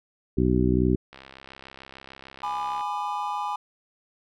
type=harmonic tone; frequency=62.3 Hz; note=B1; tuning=16 cents sharp; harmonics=1 / 2 / 3 / 4 / 5 / 6; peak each=-26 / -26 / -26 / -26 / -26 / -26 dBFS; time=0.37-0.96 s; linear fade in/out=10 ms
type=click train; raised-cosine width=0.3 ms; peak=-27 dBFS; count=113; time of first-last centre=1.13-2.809 s; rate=66.7 Hz
type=chord; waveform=triangle; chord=G# diminished; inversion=none; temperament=just; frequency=830.6 / 996.7 / 1196.1 Hz; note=G#5 / B5 / D6; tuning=0 / +16 / +31 cents; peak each=-28 / -29 / -32 dBFS; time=2.43-3.56 s; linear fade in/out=5 ms
effects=none